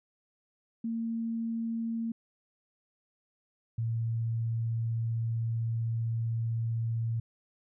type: tone pair in turn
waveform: sine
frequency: 228.3 / 114.45 Hz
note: A#3 / A#2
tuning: -36 / -31 cents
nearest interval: octave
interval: 1195 cents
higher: first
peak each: -30 / -28 dBFS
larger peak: second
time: 0.84-2.12 / 3.78-7.2 s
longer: second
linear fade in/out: 5 ms
effects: none